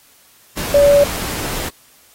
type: tone in noise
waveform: sine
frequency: 572 Hz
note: D5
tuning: 46 cents flat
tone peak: -7 dBFS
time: 0.74-1.04 s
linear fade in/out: 5 ms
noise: pink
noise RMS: -24 dBFS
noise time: 0.57-1.69 s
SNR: +14 dB
effects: white hiss -50 dBFS RMS until 2.14 s + AAC 48 kbps